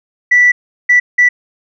sine tone bursts at uneven times, 1965 Hz, B6, 9 cents flat, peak -4 dBFS, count 3, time 0.31-0.52 / 0.89-1 / 1.18-1.29 s, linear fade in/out 10 ms, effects tanh soft clip ceiling -1 dBFS

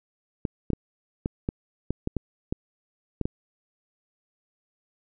clicks, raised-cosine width 3 ms, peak -13 dBFS, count 11, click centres 0.452 / 0.703 / 0.733 / 1.259 / 1.489 / 1.906 / 2.074 / 2.167 / 2.525 / 3.213 / 3.255 s, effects none

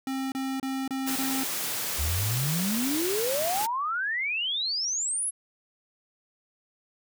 square tone bursts, 266.4 Hz, C4, 31 cents sharp, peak -29 dBFS, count 5, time 0.07-1.436 s, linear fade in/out 2 ms, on 250 ms, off 29 ms
white high-pass noise, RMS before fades -31 dBFS, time 1.06-3.67 s, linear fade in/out 20 ms, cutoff 100 Hz, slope 24 dB/octave
sine exponential sweep, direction up, 69.1 to 11175 Hz, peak -26 dBFS, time 1.98-5.31 s, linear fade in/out 20 ms
effects none

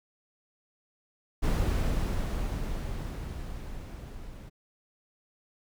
brown noise with level ramp, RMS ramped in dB -25 to -44 dBFS, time 1.42-4.5 s, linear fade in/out 20 ms, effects none

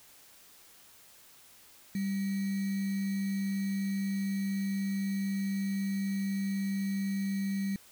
sine tone with sample-and-hold, 196 Hz, G3, in tune, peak -29 dBFS, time 1.95-7.76 s, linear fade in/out 2 ms, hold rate 2100 Hz, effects white hiss -57 dBFS RMS until 7.91 s

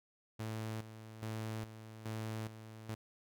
sawtooth tone with tremolo, 110 Hz, A2, in tune, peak -35 dBFS, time 0.39-2.95 s, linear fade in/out 10 ms, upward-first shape square, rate 1.2 Hz, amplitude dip 70%, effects none

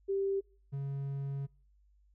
sine / triangle tone pair in turn, 392 / 138.59 Hz, G4 / C#3, 0 / 0 cents, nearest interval octave + tritone, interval 1800 cents, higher first, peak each -29 / -32 dBFS, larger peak first, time 0.08-0.41 / 0.72-1.47 s, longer second, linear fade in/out 20 ms, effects noise-tail reverb RT60 0.5 s tail -26 dB re dry + added 50 Hz sine -63 dBFS peak until 2.14 s

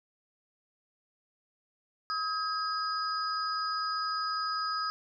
sine tone cluster, 1273 / 1624 / 4958 Hz, D#6 / G#6 / D#8, +39 / -39 / -7 cents, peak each -31 / -40 / -36 dBFS, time 2.1-4.9 s, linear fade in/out 0 ms, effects none

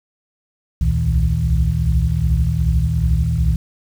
sine tone cluster, 62.3 / 64.9 / 76.1 / 116.5 / 159.1 Hz, B1 / C2 / D#2 / A#2 / D#3, +16 / -13 / -38 / -1 / +39 cents, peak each -20 dBFS, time 0.81-3.56 s, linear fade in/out 5 ms, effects tanh soft clip ceiling -4 dBFS + 7-bit

